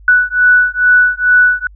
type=beating tone pair; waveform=sine; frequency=1480 / 1482.3 Hz; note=F#6 / F#6; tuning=0 / +3 cents; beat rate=2.3 Hz; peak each=-10 dBFS; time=0.08-1.67 s; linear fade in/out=2 ms; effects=added 50 Hz sine -36 dBFS peak until 1.75 s